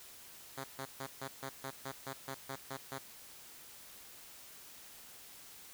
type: tone bursts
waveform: 5% pulse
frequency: 135 Hz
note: C#3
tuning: 45 cents flat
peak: -29 dBFS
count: 12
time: 0.57-2.986 s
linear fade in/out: 10 ms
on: 73 ms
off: 140 ms
effects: white hiss -54 dBFS RMS until 5.73 s